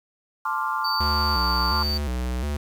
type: chord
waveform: sine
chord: D minor seventh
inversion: second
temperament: equal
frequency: 880 / 1046.5 / 1174.7 / 1396.9 Hz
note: A5 / C6 / D6 / F6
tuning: 0 / 0 / 0 / 0 cents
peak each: -29 / -28 / -28 / -30 dBFS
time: 0.45-1.83 s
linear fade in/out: 5 ms
type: tone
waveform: triangle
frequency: 4587 Hz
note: D8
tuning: 42 cents flat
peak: -24 dBFS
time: 0.84-1.98 s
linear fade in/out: 10 ms
type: tone with vibrato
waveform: square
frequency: 67.4 Hz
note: C#2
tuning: 48 cents flat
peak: -25 dBFS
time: 1-2.57 s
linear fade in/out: 5 ms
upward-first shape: square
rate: 1.4 Hz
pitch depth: 140 cents each way
effects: 8-bit